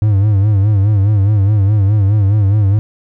triangle tone with vibrato, 102 Hz, G#2, 31 cents flat, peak -6 dBFS, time 0.02-2.79 s, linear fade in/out 0 ms, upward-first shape sine, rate 4.8 Hz, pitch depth 100 cents each way, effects none

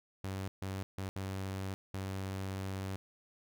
sawtooth tone bursts at uneven times, 96 Hz, G2, 36 cents flat, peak -33 dBFS, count 5, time 0.24-0.48 / 0.62-0.83 / 0.98-1.09 / 1.16-1.74 / 1.94-2.96 s, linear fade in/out 0 ms, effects none

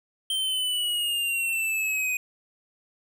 square exponential sweep, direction down, 3136 to 2489 Hz, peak -25 dBFS, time 0.3-2.17 s, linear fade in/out 2 ms, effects 10-bit

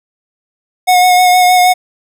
square tone with vibrato, 727 Hz, F#5, 31 cents flat, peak -6 dBFS, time 0.87-1.74 s, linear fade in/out 20 ms, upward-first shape sine, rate 6.4 Hz, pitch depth 19 cents each way, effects none

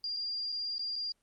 sine tone with dropouts, 4794 Hz, D8, 35 cents sharp, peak -33 dBFS, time 0.04-1.12 s, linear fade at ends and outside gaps 1 ms, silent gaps 0.165-0.169 / 0.52-0.524 / 0.782-0.793 / 0.957-0.961 s, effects pink hiss -75 dBFS RMS until 1.22 s + Opus 24 kbps

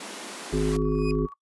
pink high-pass noise, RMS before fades -38 dBFS, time 0-0.77 s, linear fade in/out 5 ms, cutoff 200 Hz, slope 48 dB/octave
harmonic tone, 52.2 Hz, G#1, 10 cents sharp, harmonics 1 / 3 / 5 / 7 / 8, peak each -28 / -28 / -28 / -28 / -28 dBFS, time 0.52-1.27 s, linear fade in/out 20 ms
sine tone with tremolo, 1128 Hz, C#6, 30 cents sharp, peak -37 dBFS, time 0.72-1.34 s, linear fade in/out 10 ms, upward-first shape square, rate 15 Hz, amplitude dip 50%
30% pulse tone with exponential growth, 2489 Hz, D#7, in tune, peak -30 dBFS, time 0.82-1.11 s, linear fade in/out 1 ms, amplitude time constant 63 ms
effects noise-tail reverb RT60 0.1 s tail -19 dB re dry + resampled to 24000 Hz

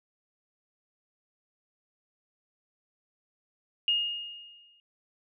sine tone with exponential decay, 2848 Hz, F7, 33 cents sharp, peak -21 dBFS, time 3.88-4.8 s, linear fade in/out 1 ms, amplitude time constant 200 ms, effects none

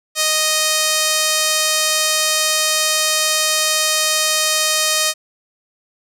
sawtooth tone with band-pass filter, 622.3 Hz, D#5, in tune, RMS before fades -17 dBFS, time 0.15-5.14 s, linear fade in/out 50 ms, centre 6800 Hz, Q 0.86, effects none

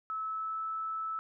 sine tone with pitch glide, 1300 to 1309.8 Hz, E6 to E6, -24 to -11 cents, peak -33 dBFS, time 0.1-1.19 s, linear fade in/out 0 ms, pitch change +13 cents, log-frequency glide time 0.24-0.61 s, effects none

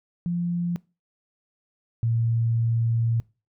sine tone pair in turn, 173.6 / 115.33 Hz, F3 / A#2, -10 / -18 cents, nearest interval perfect fifth, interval 708 cents, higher first, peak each -23 / -20 dBFS, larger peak second, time 0.26-0.76 / 2.03-3.2 s, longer second, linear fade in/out 0 ms, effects noise-tail reverb RT60 0.3 s tail -23 dB re dry

